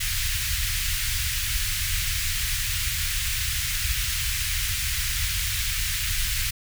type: band-stop noise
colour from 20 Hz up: pink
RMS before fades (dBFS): -26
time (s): 0-6.51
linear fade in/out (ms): 10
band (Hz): 100 to 1800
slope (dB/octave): 24
effects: none